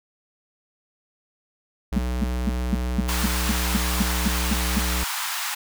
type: tone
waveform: square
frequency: 61.74 Hz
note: B1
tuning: in tune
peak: -24 dBFS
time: 1.92-5.04 s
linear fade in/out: 5 ms
type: tone bursts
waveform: sine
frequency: 205.6 Hz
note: G#3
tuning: 17 cents flat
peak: -17 dBFS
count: 12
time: 1.96-4.79 s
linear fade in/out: 5 ms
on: 25 ms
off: 230 ms
type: high-pass noise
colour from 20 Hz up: pink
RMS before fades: -28 dBFS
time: 3.08-5.55 s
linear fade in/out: 10 ms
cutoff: 820 Hz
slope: 48 dB/octave
effects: none